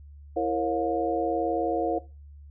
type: tone cluster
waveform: sine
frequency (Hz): 331.3 / 463.4 / 542 / 712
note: E4 / A#4 / C#5 / F5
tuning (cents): +9 / -10 / -39 / +33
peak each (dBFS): -29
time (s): 0.36-1.99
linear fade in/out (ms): 10
effects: noise-tail reverb RT60 0.3 s tail -19 dB re dry + added 72 Hz sine -44 dBFS peak until 2.5 s